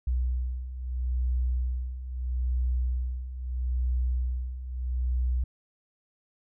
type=beating tone pair; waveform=sine; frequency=61.74 / 62.51 Hz; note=B1 / B1; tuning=0 / +22 cents; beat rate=0.77 Hz; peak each=-32 / -27 dBFS; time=0.07-5.44 s; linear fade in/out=5 ms; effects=none